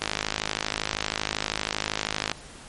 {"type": "click train", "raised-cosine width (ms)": 0.2, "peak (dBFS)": -7, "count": 122, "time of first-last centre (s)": [0.02, 2.316], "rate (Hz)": 52.7, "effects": ["pink hiss -45 dBFS RMS until 2.68 s", "MP3 48 kbps"]}